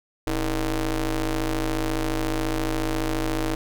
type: ring-modulated tone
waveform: sawtooth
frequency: 146.83 Hz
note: D3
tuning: in tune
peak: -16 dBFS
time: 0.27-3.55 s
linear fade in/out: 2 ms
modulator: 174 Hz
effects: none